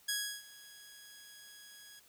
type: tone with ADSR envelope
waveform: 10% pulse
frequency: 1661.2 Hz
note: G#6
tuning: in tune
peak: -23 dBFS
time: 0.08-2 s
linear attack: 10 ms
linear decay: 330 ms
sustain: -21 dB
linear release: 12 ms
effects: white hiss -64 dBFS RMS until 2.08 s